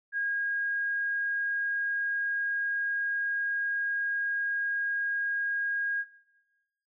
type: tone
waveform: sine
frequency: 1632 Hz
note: G#6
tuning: 31 cents flat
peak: -27 dBFS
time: 0.12-6.05 s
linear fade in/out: 50 ms
effects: noise-tail reverb RT60 1.0 s tail -17 dB re dry